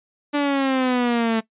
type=exponential sweep; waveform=sawtooth; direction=down; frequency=293 to 221 Hz; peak=-14 dBFS; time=0.33-1.41 s; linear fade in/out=20 ms; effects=noise-tail reverb RT60 0.1 s tail -19 dB re dry + resampled to 8000 Hz